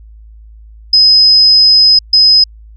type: tone bursts at uneven times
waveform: sine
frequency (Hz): 5060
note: D#8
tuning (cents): +28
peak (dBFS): -3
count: 2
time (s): 0.93-1.99 / 2.13-2.44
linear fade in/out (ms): 5
effects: added 54 Hz sine -33 dBFS peak until 2.76 s